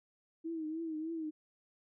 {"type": "tone with vibrato", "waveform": "sine", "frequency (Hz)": 320, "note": "D#4", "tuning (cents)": 49, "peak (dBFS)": -36, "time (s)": [0.44, 1.31], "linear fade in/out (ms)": 20, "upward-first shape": "triangle", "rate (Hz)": 3.3, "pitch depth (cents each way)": 81, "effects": []}